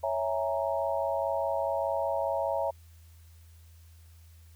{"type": "chord", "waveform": "sine", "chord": "A# half-diminished seventh", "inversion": "first", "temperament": "equal", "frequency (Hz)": [554.4, 659.3, 830.6, 932.3], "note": ["C#5", "E5", "G#5", "A#5"], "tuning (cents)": [0, 0, 0, 0], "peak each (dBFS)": [-31, -31, -36, -34], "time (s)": [0.03, 2.71], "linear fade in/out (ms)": 10, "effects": ["added 82 Hz sine -51 dBFS peak until 4.55 s", "white hiss -64 dBFS RMS until 4.55 s"]}